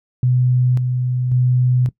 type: tone with tremolo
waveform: sine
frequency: 125.6 Hz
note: B2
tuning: 30 cents sharp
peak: -12 dBFS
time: 0.23-1.89 s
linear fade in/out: 2 ms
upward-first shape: square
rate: 0.92 Hz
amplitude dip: 40%
effects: noise-tail reverb RT60 0.1 s tail -19 dB re dry